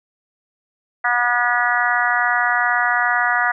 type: harmonic tone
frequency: 242.4 Hz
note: B3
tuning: 32 cents flat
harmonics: 3 / 4 / 5 / 6 / 7 / 8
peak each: -22 / -25 / -23 / -21 / -22 / -22 dBFS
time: 1.04-3.52 s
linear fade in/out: 10 ms
effects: none